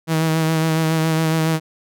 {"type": "tone with vibrato", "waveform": "sawtooth", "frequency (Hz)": 160.2, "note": "E3", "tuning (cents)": -49, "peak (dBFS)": -12, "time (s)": [0.07, 1.6], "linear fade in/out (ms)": 50, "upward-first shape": "sine", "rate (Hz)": 7.2, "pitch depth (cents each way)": 25, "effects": []}